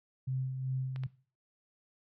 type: tone with tremolo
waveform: sine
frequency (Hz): 130.81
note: C3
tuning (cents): 0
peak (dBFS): -30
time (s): 0.27-1.07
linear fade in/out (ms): 10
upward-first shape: sine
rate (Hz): 2.6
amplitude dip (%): 45
type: clicks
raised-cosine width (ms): 0.3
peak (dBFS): -31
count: 2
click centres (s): 0.961 / 1.036
effects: noise-tail reverb RT60 0.4 s tail -19 dB re dry